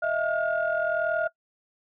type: tone cluster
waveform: sine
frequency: 630 / 671 / 1425 Hz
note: D#5 / E5 / F6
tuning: +21 / +31 / +34 cents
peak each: -27 dBFS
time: 0.02-1.28 s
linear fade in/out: 10 ms
effects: noise-tail reverb RT60 0.1 s tail -22 dB re dry + tanh soft clip ceiling -15 dBFS